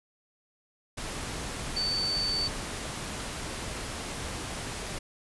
sine tone in noise, 4542 Hz, C#8, 41 cents sharp, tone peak -27 dBFS, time 1.76-2.48 s, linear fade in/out 10 ms, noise pink, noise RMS -36 dBFS, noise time 0.97-4.99 s, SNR +6 dB, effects resampled to 24000 Hz

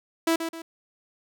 sawtooth tone with echo, 328.8 Hz, E4, 4 cents flat, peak -16 dBFS, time 0.27-0.36 s, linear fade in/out 5 ms, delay 130 ms, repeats 2, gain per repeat -8 dB, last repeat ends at 0.62 s, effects none

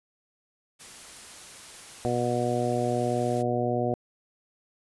white noise, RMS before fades -45 dBFS, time 0.79-3.43 s, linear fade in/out 20 ms
harmonic tone, 121.4 Hz, B2, 29 cents flat, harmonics 1 / 2 / 3 / 4 / 5 / 6, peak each -31 / -31 / -31 / -31 / -31 / -31 dBFS, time 2.05-3.94 s, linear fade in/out 0 ms
effects resampled to 24000 Hz

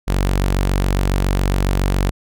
sawtooth tone, 47.23 Hz, F#1, 36 cents sharp, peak -11 dBFS, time 0.07-2.11 s, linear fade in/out 20 ms, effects none

